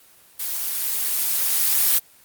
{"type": "noise with level ramp", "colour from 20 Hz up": "blue", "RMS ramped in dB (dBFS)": [-27, -17], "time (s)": [0.39, 1.99], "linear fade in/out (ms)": 10, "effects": ["white hiss -52 dBFS RMS until 2.24 s", "Opus 24 kbps"]}